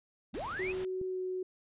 sine linear sweep, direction up, 146.83 to 2669 Hz, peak -36 dBFS, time 0.33-0.73 s, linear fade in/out 20 ms
pink noise, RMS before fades -46 dBFS, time 0.34-0.85 s, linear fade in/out 2 ms
sine tone with pitch glide, 372.6 to 370 Hz, F#4 to F#4, +12 to 0 cents, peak -33 dBFS, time 0.59-1.43 s, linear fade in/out 5 ms, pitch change -12 cents, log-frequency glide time 1.08-1.2 s
click, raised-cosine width 3 ms, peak -32 dBFS, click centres 1.014 s
effects resampled to 8000 Hz

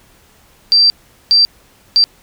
sine tone bursts at uneven times, 4695 Hz, D8, 1 cent flat, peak -6 dBFS, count 3, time 0.72-0.9 / 1.31-1.45 / 1.96-2.04 s, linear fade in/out 0 ms, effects pink hiss -49 dBFS RMS until 2.22 s

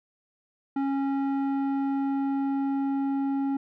square tone with low-pass filter sweep, 274.6 Hz, C#4, 16 cents flat, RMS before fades -27 dBFS, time 0.76-3.57 s, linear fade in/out 5 ms, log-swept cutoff 1100 to 720 Hz, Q 0.87, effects none

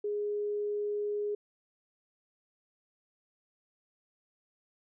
sine tone, 414.5 Hz, G#4, 3 cents flat, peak -30 dBFS, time 0.04-1.35 s, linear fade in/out 5 ms, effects none

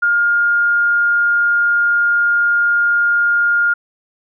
sine tone, 1414 Hz, F6, 21 cents sharp, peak -11 dBFS, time 0.02-3.74 s, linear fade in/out 10 ms, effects none

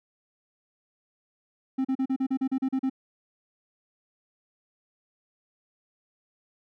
triangle tone bursts, 264.2 Hz, C4, 17 cents sharp, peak -21 dBFS, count 11, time 1.78-2.898 s, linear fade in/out 10 ms, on 68 ms, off 37 ms, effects none

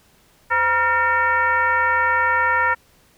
sine tone with frequency modulation, 1385 Hz, F6, 15 cents flat, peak -15 dBFS, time 0.5-2.75 s, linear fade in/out 20 ms, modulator 435 Hz, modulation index 1.4, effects pink hiss -56 dBFS RMS until 3.17 s

